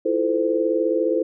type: chord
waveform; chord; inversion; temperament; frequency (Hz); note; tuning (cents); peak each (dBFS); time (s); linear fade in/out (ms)
sine; F major seventh; third; equal with one note detuned; 329.6 / 349.2 / 440 / 514.6; E4 / F4 / A4 / C5; 0 / 0 / 0 / -29; -23 / -28 / -23 / -22; 0.05-1.23; 10
effects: none